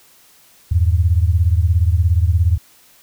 sine beating tone pair, 81.1 / 98.1 Hz, E2 / G2, -28 / +2 cents, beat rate 17 Hz, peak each -13 / -16 dBFS, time 0.71-2.58 s, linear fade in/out 10 ms, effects white hiss -50 dBFS RMS until 3.02 s

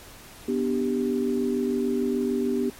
sine chord, G major, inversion first, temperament equal, 246.9 / 293.7 / 392 Hz, B3 / D4 / G4, 0 / 0 / 0 cents, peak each -25 / -30 / -26 dBFS, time 0.48-2.7 s, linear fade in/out 5 ms, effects pink hiss -46 dBFS RMS until 2.79 s + MP3 64 kbps

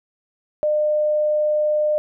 sine tone, 604 Hz, D5, 48 cents sharp, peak -16 dBFS, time 0.63-1.98 s, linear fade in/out 0 ms, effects none

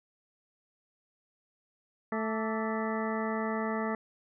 harmonic tone with a mistuned harmonic, 220 Hz, A3, in tune, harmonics 1 / 2 / 3 / 4 / 5 / 6 / 8 / 9, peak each -33 / -36 / -38 / -39 / -40 / -41 / -42 / -43 dBFS, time 2.12-3.95 s, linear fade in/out 2 ms, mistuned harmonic 5, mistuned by +86 cents, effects none

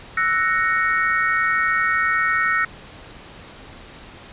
sine chord, F# dominant seventh, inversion third, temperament equal, 1318.5 / 1480 / 1864.7 / 2217 Hz, E6 / F#6 / A#6 / C#7, 0 / 0 / 0 / 0 cents, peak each -22 / -24 / -20 / -26 dBFS, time 0.17-2.65 s, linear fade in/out 5 ms, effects pink hiss -41 dBFS RMS until 4.32 s + resampled to 8000 Hz

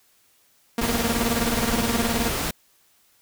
sawtooth tone with tremolo, 233.1 Hz, A#3, in tune, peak -16 dBFS, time 0.78-2.3 s, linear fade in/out 2 ms, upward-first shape sine, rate 19 Hz, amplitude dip 85%
pink noise, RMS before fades -26 dBFS, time 0.81-2.51 s, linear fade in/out 5 ms
effects white hiss -61 dBFS RMS until 3.21 s

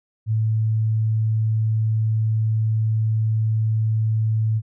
sine tone, 110 Hz, A2, in tune, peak -17 dBFS, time 0.26-4.62 s, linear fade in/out 50 ms, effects none

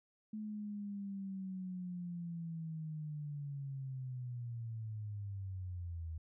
sine linear sweep, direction down, 215.7 to 79.2 Hz, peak -40 dBFS, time 0.33-6.18 s, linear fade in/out 5 ms, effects none

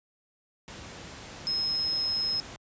sine tone in noise, 5150 Hz, E8, 41 cents flat, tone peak -26 dBFS, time 1.47-2.4 s, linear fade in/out 0 ms, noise pink, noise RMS -43 dBFS, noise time 0.68-2.56 s, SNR +14 dB, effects high-pass 60 Hz 12 dB/octave + resampled to 16000 Hz

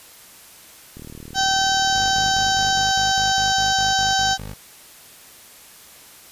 click train, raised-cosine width 3 ms, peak -25 dBFS, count 72, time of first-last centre 0.97-2.805 s, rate 38.7 Hz
harmonic tone, 772 Hz, G5, 27 cents flat, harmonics 1 / 2 / 4 / 5 / 6 / 7 / 8 / 9, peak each -20 / -23 / -26 / -27 / -28 / -28 / -29 / -30 dBFS, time 1.34-4.38 s, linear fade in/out 50 ms
15% pulse tone bursts, 51.2 Hz, G#1, 24 cents flat, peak -25 dBFS, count 13, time 1.94-4.546 s, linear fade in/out 20 ms, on 170 ms, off 33 ms
effects white hiss -45 dBFS RMS until 6.31 s + resampled to 32000 Hz

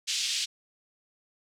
pink band-pass noise, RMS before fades -30 dBFS, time 0.07-0.46 s, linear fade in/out 20 ms, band 2900 to 7100 Hz, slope 24 dB/octave, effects none

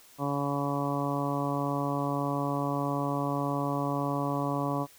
harmonic tone, 141.7 Hz, C#3, 38 cents sharp, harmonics 1 / 2 / 3 / 4 / 5 / 6 / 7 / 8, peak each -33 / -32 / -39 / -36 / -37 / -41 / -36 / -37 dBFS, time 0.18-4.87 s, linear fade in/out 50 ms, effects white hiss -56 dBFS RMS until 4.98 s

